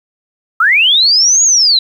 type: linear two-way sweep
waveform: sine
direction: up then down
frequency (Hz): 1244.5 to 6800 to 3899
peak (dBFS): -6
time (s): 0.6-1.79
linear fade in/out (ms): 5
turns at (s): 1.43
effects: 7-bit